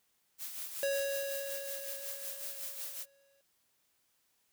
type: noise with tremolo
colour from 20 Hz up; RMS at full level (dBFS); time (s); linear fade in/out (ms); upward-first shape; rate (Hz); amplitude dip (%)
blue; -40; 0.38-3.06; 50; sine; 5.4; 50
type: tone with exponential decay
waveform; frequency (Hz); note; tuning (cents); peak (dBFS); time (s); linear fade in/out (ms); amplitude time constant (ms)
square; 554.4; C#5; 0; -30; 0.83-3.41; 1; 560
effects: white hiss -75 dBFS RMS until 4.52 s